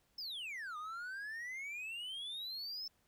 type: exponential two-way sweep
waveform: triangle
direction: down then up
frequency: 5330 to 1200 to 5330 Hz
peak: -40 dBFS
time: 0.18-2.88 s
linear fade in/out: 5 ms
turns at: 0.77 s
effects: pink hiss -75 dBFS RMS until 3.07 s